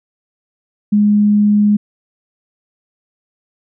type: tone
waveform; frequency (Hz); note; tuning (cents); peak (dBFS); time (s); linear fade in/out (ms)
sine; 207.7; G#3; 0; -8; 0.92-1.77; 10
effects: none